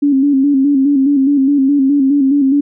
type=tone with vibrato; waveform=sine; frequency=277.2 Hz; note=C#4; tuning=in tune; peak=-8 dBFS; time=0.02-2.61 s; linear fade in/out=10 ms; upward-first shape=square; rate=4.8 Hz; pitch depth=60 cents each way; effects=none